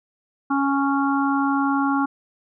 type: harmonic tone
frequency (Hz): 277.2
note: C#4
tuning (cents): 0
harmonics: 1 / 3 / 4 / 5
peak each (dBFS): -20 / -25 / -26 / -27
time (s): 0.5-2.06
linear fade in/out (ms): 10
effects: none